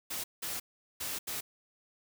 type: noise bursts at uneven times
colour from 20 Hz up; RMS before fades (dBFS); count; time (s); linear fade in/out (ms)
white; -37; 4; 0.1-0.24 / 0.42-0.6 / 1-1.19 / 1.27-1.41; 10
effects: none